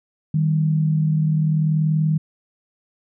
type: tone pair together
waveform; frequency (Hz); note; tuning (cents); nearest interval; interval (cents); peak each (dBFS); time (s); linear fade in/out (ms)
sine; 155.42 / 196; D#3 / G3; -2 / 0; major third; 402; -16 / -26; 0.34-2.18; 5
effects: none